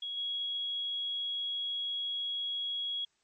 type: tone with level steps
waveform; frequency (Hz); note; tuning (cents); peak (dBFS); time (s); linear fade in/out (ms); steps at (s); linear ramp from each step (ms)
sine; 3322; G#7; 0; -35 / -32; 0.02-3.05; 5; 0.17; 5
effects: white hiss -74 dBFS RMS until 3.23 s + MP3 32 kbps